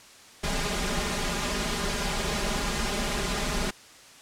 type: noise with comb filter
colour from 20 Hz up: pink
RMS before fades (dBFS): -28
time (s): 0.43-3.71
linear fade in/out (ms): 10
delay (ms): 4.9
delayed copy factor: +1
effects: white hiss -50 dBFS RMS until 4.21 s + low-pass 8000 Hz 12 dB/octave